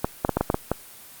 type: clicks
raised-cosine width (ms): 1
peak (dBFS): -6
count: 8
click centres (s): 0.045 / 0.249 / 0.293 / 0.37 / 0.41 / 0.501 / 0.544 / 0.716
effects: white hiss -45 dBFS RMS until 1.2 s + Opus 24 kbps